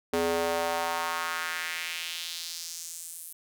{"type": "tone with high-pass filter sweep", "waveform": "square", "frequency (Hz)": 83.9, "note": "E2", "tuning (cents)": 31, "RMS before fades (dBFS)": -32, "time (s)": [0.13, 3.33], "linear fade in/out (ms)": 5, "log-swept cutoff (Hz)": [360, 11000], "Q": 2, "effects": []}